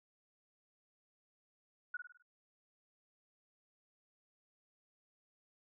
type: tone with echo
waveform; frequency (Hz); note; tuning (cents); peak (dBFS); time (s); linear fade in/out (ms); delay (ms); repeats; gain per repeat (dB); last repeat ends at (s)
sine; 1462; F#6; -21; -37; 1.94-1.97; 5; 51; 5; -6; 2.225
effects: none